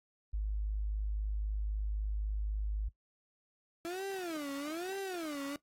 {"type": "tone", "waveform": "sine", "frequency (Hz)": 51.91, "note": "G#1", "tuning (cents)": 0, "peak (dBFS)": -32, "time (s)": [0.33, 2.89], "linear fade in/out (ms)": 10}
{"type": "tone with vibrato", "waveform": "35% pulse", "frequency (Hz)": 330, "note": "E4", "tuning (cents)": 2, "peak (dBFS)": -35, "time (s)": [3.85, 5.56], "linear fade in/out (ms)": 0, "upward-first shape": "sine", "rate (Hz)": 1.1, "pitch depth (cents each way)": 300}
{"effects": ["noise-tail reverb RT60 0.1 s tail -17 dB re dry", "AAC 48 kbps"]}